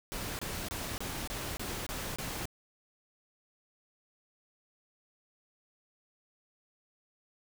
pink noise bursts, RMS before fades -38 dBFS, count 8, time 0.12-2.455 s, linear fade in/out 0 ms, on 270 ms, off 25 ms, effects none

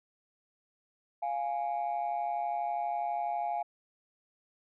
sine tone pair together, 698.4 / 830.6 Hz, F5 / G#5, 0 / 0 cents, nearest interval minor third, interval 300 cents, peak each -31 / -32 dBFS, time 1.22-3.63 s, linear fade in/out 10 ms, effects tanh soft clip ceiling -26 dBFS

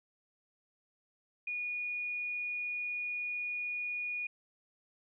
sine tone, 2451 Hz, D#7, 27 cents flat, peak -34 dBFS, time 1.47-4.27 s, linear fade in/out 5 ms, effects none

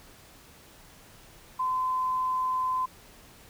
sine tone, 1025 Hz, C6, 36 cents flat, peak -25 dBFS, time 1.59-2.86 s, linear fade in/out 10 ms, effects pink hiss -53 dBFS RMS until 3.49 s

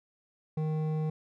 sine tone with hard clipping, 155.56 Hz, D#3, in tune, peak -30 dBFS, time 0.57-1.1 s, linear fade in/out 5 ms, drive 10 dB, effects none

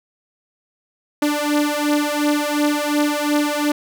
sawtooth beating tone pair, 293.7 / 296.5 Hz, D4 / D4, 0 / +17 cents, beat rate 2.8 Hz, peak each -16 dBFS, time 1.22-3.72 s, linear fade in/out 5 ms, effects none

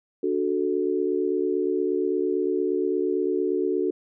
sine chord, D major, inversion none, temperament equal with one note detuned, 293.7 / 370 / 438.7 Hz, D4 / F#4 / A4, 0 / 0 / -5 cents, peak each -28 / -24 / -27 dBFS, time 0.23-3.91 s, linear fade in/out 5 ms, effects none

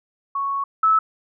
sine tone pair in turn, 1108.7 / 1303.4 Hz, C#6 / E6, 0 / -20 cents, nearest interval minor third, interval 280 cents, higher second, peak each -21 / -13 dBFS, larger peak second, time 0.35-0.64 / 0.83-0.99 s, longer first, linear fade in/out 5 ms, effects none

